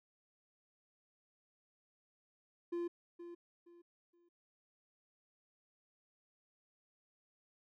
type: tone with echo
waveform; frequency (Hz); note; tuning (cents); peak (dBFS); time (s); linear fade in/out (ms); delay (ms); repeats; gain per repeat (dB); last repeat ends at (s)
triangle; 345.2; F4; -20; -34; 2.72-2.88; 10; 470; 3; -11; 4.29
effects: none